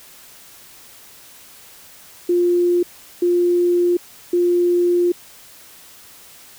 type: tone bursts at uneven times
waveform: sine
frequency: 351.3 Hz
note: F4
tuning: 10 cents sharp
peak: -13 dBFS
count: 3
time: 2.29-2.83 / 3.22-3.97 / 4.33-5.12 s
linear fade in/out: 5 ms
effects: white hiss -44 dBFS RMS until 6.58 s